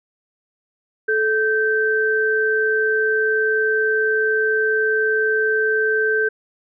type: tone pair together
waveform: sine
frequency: 434.8 / 1555.3 Hz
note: A4 / G6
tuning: -21 / -14 cents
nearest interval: octave + minor seventh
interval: 2207 cents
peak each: -19 / -18 dBFS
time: 1.08-6.29 s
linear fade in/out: 10 ms
effects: none